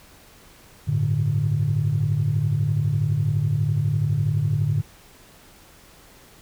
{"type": "chord", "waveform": "sine", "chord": "G suspended second", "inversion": "none", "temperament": "equal", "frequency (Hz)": [98, 110, 146.83], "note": ["G2", "A2", "D3"], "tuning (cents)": [0, 0, 0], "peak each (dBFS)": [-26, -22, -21], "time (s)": [0.87, 4.82], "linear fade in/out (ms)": 20, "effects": ["tanh soft clip ceiling -12 dBFS", "pink hiss -50 dBFS RMS until 6.41 s"]}